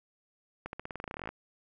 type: accelerating click train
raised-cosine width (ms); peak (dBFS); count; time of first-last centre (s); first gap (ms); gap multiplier
0.5; -23; 18; 0.66-1.29; 71; 0.91
effects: none